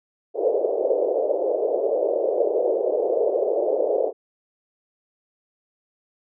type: band-pass noise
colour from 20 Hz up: white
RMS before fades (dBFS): -22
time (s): 0.34-4.13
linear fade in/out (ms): 50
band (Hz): 390 to 600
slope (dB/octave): 48
effects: none